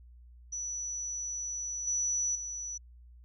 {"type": "tone with level steps", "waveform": "sine", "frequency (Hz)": 5920, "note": "F#8", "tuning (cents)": 0, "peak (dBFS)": [-34, -28, -36], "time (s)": [0.52, 2.78], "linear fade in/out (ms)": 10, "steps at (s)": [1.87, 2.35], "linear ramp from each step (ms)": 5, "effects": ["added 60 Hz sine -51 dBFS peak until 3.24 s"]}